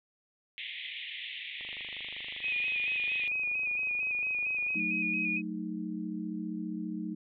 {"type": "band-pass noise", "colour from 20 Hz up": "white", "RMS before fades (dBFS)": -41, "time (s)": [0.58, 3.28], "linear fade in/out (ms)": 0, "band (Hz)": [1900, 3600], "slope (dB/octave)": 96}
{"type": "click train", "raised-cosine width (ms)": 1, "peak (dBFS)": -39, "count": 80, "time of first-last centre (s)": [1.61, 4.745], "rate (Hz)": 25.2}
{"type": "tone with vibrato", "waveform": "sine", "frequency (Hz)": 2489, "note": "D#7", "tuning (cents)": 0, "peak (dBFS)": -29, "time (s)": [2.41, 5.42], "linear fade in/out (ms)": 50, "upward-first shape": "square", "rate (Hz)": 4.4, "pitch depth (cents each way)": 30}
{"type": "chord", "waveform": "sine", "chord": "D# diminished", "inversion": "first", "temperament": "equal", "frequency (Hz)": [185, 220, 311.1], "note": ["F#3", "A3", "D#4"], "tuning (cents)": [0, 0, 0], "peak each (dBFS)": -38, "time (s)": [4.75, 7.15], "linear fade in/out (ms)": 10}
{"effects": []}